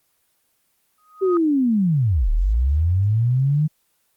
sine tone with exponential growth, 1250 Hz, D#6, 8 cents sharp, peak -21 dBFS, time 0.98-1.37 s, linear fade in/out 1 ms, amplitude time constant 83 ms
sine linear two-way sweep, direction down then up, 392 to 34.65 to 156.6 Hz, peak -15 dBFS, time 1.21-3.68 s, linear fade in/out 20 ms, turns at 2.3 s
effects white hiss -66 dBFS RMS until 4.16 s + Opus 24 kbps

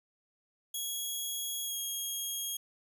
10% pulse tone with pitch glide, 3323 to 3268 Hz, G#7 to G#7, 0 to -29 cents, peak -27 dBFS, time 0.74-2.57 s, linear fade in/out 5 ms, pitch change -29 cents, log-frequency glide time 1.64-1.78 s, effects none

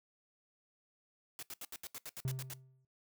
white noise bursts, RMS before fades -45 dBFS, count 11, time 1.39-2.536 s, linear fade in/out 0 ms, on 36 ms, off 75 ms
triangle tone with exponential decay, 130.8 Hz, C3, in tune, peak -30 dBFS, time 2.25-2.85 s, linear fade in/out 2 ms, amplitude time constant 130 ms
effects noise-tail reverb RT60 0.2 s tail -22 dB re dry

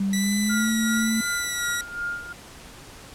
sine tone with pitch glide, 196 to 222.6 Hz, G3 to A3, 0 to +20 cents, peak -21 dBFS, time 0-1.21 s, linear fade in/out 5 ms, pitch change +220 cents, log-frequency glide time 0.17-0.7 s
10% pulse tone with vibrato, 1960 Hz, B6, 14 cents flat, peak -17 dBFS, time 0.13-1.81 s, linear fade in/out 2 ms, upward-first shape sine, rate 1.1 Hz, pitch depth 34 cents each way
sine tone with tremolo, 1411 Hz, F6, 17 cents sharp, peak -25 dBFS, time 0.49-2.33 s, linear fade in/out 10 ms, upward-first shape sine, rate 2.7 Hz, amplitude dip 75%
effects pink hiss -44 dBFS RMS until 3.14 s + low-pass 11000 Hz 12 dB/octave

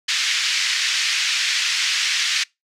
pink band-pass noise, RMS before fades -21 dBFS, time 0.08-2.44 s, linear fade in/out 10 ms, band 1900 to 6200 Hz, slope 24 dB/octave, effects noise-tail reverb RT60 0.2 s tail -25 dB re dry

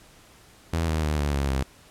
sawtooth tone with pitch steps, 82.41 / 79.01 / 75.75 / 72.62 / 69.62 / 66.74 Hz, E2 / D#2 / D#2 / D2 / C#2 / C2, 0 / +27 / -46 / -19 / +8 / +35 cents, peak -19 dBFS, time 0.73-1.63 s, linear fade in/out 5 ms, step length 150 ms, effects pink hiss -53 dBFS RMS until 1.9 s + low-pass 12000 Hz 12 dB/octave

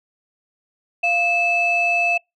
sine tone pair together, 694 / 2620 Hz, F5 / E7, -11 / -11 cents, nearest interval octave + major seventh, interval 2300 cents, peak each -20 / -16 dBFS, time 1.03-2.18 s, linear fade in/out 10 ms, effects noise-tail reverb RT60 0.2 s tail -26 dB re dry + tanh soft clip ceiling -10 dBFS

